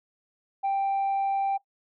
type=tone; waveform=sine; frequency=786 Hz; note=G5; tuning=4 cents sharp; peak=-21 dBFS; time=0.63-1.58 s; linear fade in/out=20 ms; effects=noise-tail reverb RT60 0.1 s tail -18 dB re dry + tanh soft clip ceiling -22 dBFS